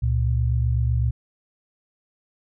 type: tone pair together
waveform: sine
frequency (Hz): 69.3 / 117.22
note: C#2 / A#2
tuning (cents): 0 / +10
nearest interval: major sixth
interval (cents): 910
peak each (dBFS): -21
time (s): 0.02-1.11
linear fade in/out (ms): 10
effects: none